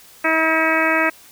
harmonic tone, 320.6 Hz, E4, 48 cents flat, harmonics 1 / 2 / 3 / 4 / 5 / 6 / 7 / 8, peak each -23 / -22 / -25 / -23 / -22 / -22 / -23 / -25 dBFS, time 0.24-1.1 s, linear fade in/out 10 ms, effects white hiss -46 dBFS RMS until 1.31 s

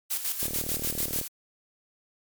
blue noise with tremolo, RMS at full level -28 dBFS, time 0.1-1.28 s, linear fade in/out 10 ms, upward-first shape square, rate 6.8 Hz, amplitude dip 60%
click train, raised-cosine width 2 ms, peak -23 dBFS, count 31, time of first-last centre 0.43-1.213 s, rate 38.3 Hz
effects MP3 96 kbps

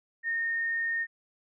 sine tone, 1837 Hz, A#6, 26 cents flat, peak -27 dBFS, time 0.23-1.07 s, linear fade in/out 50 ms, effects none

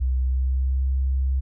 sine tone with pitch glide, 64 to 66.1 Hz, C2 to C2, -38 to +18 cents, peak -19 dBFS, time 0-1.41 s, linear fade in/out 20 ms, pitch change +56 cents, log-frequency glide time 0.15-0.87 s, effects none

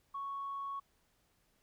sine tone, 1109 Hz, C#6, in tune, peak -37 dBFS, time 0.14-0.8 s, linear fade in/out 10 ms, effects tanh soft clip ceiling -33 dBFS + pink hiss -74 dBFS RMS until 1.62 s

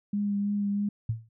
sine tone with vibrato, 203.3 Hz, G#3, 37 cents flat, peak -25 dBFS, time 0.13-0.89 s, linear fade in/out 5 ms, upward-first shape triangle, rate 3.1 Hz, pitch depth 19 cents each way
sine tone with exponential decay, 112.5 Hz, A2, 39 cents sharp, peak -22 dBFS, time 1.09-1.29 s, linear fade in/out 5 ms, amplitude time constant 43 ms
effects none

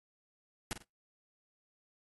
pink noise with echo, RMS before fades -36 dBFS, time 0.71-0.73 s, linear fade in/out 0 ms, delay 47 ms, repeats 2, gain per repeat -10 dB, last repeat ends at 0.824 s, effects noise-tail reverb RT60 0.2 s tail -24 dB re dry + AAC 32 kbps

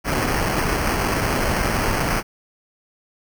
pink noise with sample-and-hold, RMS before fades -21 dBFS, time 0.04-2.23 s, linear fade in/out 50 ms, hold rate 3675 Hz, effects none

